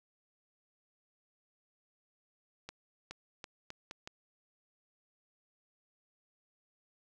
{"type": "accelerating click train", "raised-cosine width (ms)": 0.2, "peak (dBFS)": -26, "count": 6, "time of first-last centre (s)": [2.69, 4.075], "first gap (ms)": 420, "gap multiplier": 0.79, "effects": []}